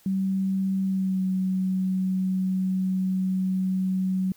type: tone with pitch glide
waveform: sine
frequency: 191.7 to 187.54 Hz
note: G3 to F#3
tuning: -38 to +24 cents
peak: -22 dBFS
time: 0.06-4.32 s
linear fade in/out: 2 ms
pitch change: -38 cents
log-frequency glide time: 0.84-1.25 s
effects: white hiss -58 dBFS RMS until 4.36 s